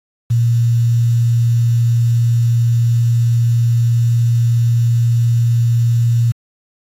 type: tone with quantisation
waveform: sine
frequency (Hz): 117.7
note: A#2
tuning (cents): +17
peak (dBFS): -10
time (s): 0.3-6.32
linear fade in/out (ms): 10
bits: 6
effects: AAC 48 kbps